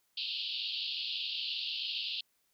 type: band-pass noise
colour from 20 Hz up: pink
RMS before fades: -37 dBFS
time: 0.17-2.21 s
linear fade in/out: 5 ms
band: 2700 to 4700 Hz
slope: 96 dB/octave
effects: white hiss -75 dBFS RMS until 2.53 s